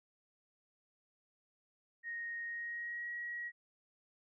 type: tone with pitch glide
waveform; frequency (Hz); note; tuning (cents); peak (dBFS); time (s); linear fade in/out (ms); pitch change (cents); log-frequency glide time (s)
sine; 1865 to 1906.4; A#6 to A#6; 0 to +38; -39; 2.03-3.52; 50; +38; 2.45-3.1
effects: none